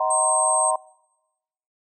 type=chord; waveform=sine; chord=C half-diminished seventh; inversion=first; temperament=just; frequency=627.9 / 753.5 / 941.9 / 1046.5 Hz; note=Eb5 / Gb5 / Bb5 / C6; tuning=+16 / +31 / +18 / 0 cents; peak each=-25 dBFS; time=0-0.76 s; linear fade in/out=5 ms
type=tone; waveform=sine; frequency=8372 Hz; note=C9; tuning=in tune; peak=-21 dBFS; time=0.1-0.71 s; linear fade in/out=10 ms
effects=noise-tail reverb RT60 1.0 s tail -25 dB re dry